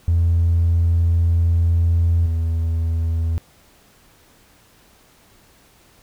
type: tone pair in turn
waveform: triangle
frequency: 84.4 / 82.28 Hz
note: E2 / E2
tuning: +41 / -3 cents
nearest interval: unison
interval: 44 cents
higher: first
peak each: -10 / -15 dBFS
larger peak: first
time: 0.08-2.26 / 2.26-3.38 s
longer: first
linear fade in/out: 0 ms
effects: tanh soft clip ceiling -10 dBFS + pink hiss -53 dBFS RMS until 6.02 s